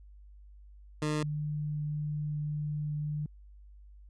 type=tone pair in turn; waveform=20% pulse / sine; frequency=151.7 / 149.7 Hz; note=D#3 / D3; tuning=-44 / +33 cents; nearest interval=unison; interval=23 cents; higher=first; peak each=-24 / -31 dBFS; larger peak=first; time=1.02-1.23 / 1.23-3.26 s; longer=second; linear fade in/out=2 ms; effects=added 50 Hz sine -50 dBFS peak until 4.09 s + resampled to 22050 Hz